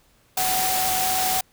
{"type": "tone in noise", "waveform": "sine", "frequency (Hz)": 749, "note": "F#5", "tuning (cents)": 21, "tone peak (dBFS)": -24, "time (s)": [0.37, 1.41], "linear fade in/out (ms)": 5, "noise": "white", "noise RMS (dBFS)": -24, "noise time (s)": [0.37, 1.41], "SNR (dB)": -3, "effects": ["pink hiss -60 dBFS RMS until 1.52 s"]}